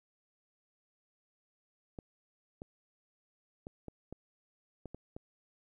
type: clicks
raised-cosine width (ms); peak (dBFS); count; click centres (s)
2; -30; 8; 1.988 / 2.619 / 3.669 / 3.883 / 4.126 / 4.857 / 4.946 / 5.165
effects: 12-bit